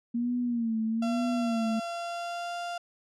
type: tone with vibrato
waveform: sine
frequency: 233.1 Hz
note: A#3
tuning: in tune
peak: -26 dBFS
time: 0.14-1.8 s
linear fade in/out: 10 ms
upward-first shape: sine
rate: 1.1 Hz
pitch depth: 91 cents each way
type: tone with pitch glide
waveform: 35% pulse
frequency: 680 to 695.9 Hz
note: F5 to F5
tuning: -46 to -6 cents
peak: -31 dBFS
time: 1.02-2.78 s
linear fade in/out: 5 ms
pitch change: +40 cents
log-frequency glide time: 1.67-2.55 s
effects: low-pass 7000 Hz 12 dB/octave